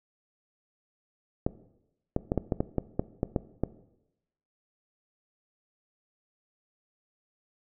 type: clicks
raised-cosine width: 2 ms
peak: -12 dBFS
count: 11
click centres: 1.465 / 2.164 / 2.319 / 2.377 / 2.522 / 2.605 / 2.783 / 2.995 / 3.231 / 3.362 / 3.636 s
effects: noise-tail reverb RT60 0.9 s tail -17 dB re dry